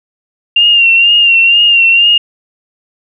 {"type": "tone with vibrato", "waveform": "sine", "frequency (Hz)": 2779, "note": "F7", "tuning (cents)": -9, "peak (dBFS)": -4, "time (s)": [0.56, 2.18], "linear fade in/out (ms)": 5, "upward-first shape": "sine", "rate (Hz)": 2.1, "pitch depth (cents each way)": 47, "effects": []}